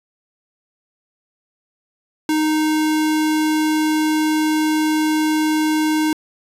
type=tone; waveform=square; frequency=309.7 Hz; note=D#4; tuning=8 cents flat; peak=-16 dBFS; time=2.29-6.13 s; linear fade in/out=2 ms; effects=resampled to 32000 Hz